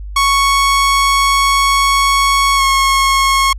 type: tone with pitch glide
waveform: sawtooth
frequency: 1108 to 1089.6 Hz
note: C#6 to C#6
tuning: -1 to -30 cents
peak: -6 dBFS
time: 0.16-3.53 s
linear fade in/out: 5 ms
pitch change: -29 cents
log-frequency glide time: 2.56-2.62 s
effects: added 50 Hz sine -24 dBFS peak until 3.58 s + low-pass 11000 Hz 12 dB/octave